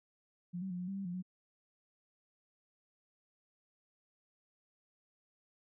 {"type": "tone with pitch steps", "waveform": "sine", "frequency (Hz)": [176.3, 190.9, 178.3, 180, 195, 196.1, 176.1, 183.4], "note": ["F3", "G3", "F3", "F#3", "G3", "G3", "F3", "F#3"], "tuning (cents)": [17, -46, 36, -47, -9, 1, 15, -15], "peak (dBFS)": -37, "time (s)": [0.53, 1.226], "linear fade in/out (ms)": 20, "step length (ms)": 87, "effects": []}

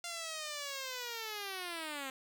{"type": "linear sweep", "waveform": "5% pulse", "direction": "down", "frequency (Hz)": [697, 261.6], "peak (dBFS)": -28, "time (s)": [0.04, 2.1], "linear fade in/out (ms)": 2, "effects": []}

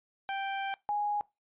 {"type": "tone pair in turn", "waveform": ["sawtooth", "sine"], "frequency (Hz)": [784, 828.2], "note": ["G5", "G#5"], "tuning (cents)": [0, -5], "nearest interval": "minor second", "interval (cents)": 95, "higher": "second", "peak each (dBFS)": -28, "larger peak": "neither", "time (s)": [[0.29, 0.74], [0.89, 1.21]], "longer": "first", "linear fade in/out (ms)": 0, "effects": ["noise-tail reverb RT60 0.2 s tail -21 dB re dry", "resampled to 8000 Hz"]}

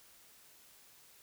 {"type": "silence", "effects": ["white hiss -61 dBFS RMS until 1.22 s"]}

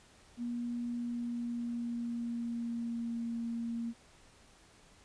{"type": "tone with pitch glide", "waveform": "sine", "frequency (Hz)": [239.1, 232.4], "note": ["A#3", "A#3"], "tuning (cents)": [44, -5], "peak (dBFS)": -34, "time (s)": [0.37, 3.94], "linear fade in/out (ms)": 50, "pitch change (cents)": -49, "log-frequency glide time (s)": [0.96, 3.3], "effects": ["pink hiss -61 dBFS RMS until 5.04 s", "resampled to 22050 Hz"]}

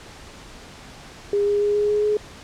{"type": "tone with pitch steps", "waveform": "sine", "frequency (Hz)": [406.9, 409.7, 412.6, 415.4, 418.3, 421.2], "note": ["G#4", "G#4", "G#4", "G#4", "G#4", "G#4"], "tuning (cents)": [-35, -24, -11, 0, 12, 24], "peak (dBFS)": -17, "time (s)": [1.33, 2.17], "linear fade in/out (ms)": 2, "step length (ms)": 140, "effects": ["pink hiss -42 dBFS RMS until 2.43 s", "low-pass 7000 Hz 12 dB/octave"]}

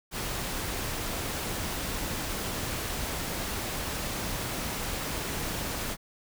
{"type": "noise", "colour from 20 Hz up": "pink", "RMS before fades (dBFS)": -33, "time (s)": [0.11, 5.97], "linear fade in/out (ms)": 50, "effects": []}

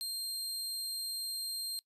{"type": "tone", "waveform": "sawtooth", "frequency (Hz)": 4186, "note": "C8", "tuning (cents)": 0, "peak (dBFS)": -33, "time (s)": [0.01, 1.79], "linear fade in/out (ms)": 0, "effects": ["noise-tail reverb RT60 0.1 s tail -22 dB re dry", "resampled to 32000 Hz"]}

